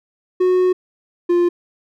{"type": "tone pair in turn", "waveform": "triangle", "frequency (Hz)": [366.4, 349.5], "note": ["F#4", "F4"], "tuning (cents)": [-17, 1], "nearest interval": "minor second", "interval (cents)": 82, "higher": "first", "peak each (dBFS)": -10, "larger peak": "neither", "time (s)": [[0.4, 0.73], [1.29, 1.49]], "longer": "first", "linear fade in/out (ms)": 10, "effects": []}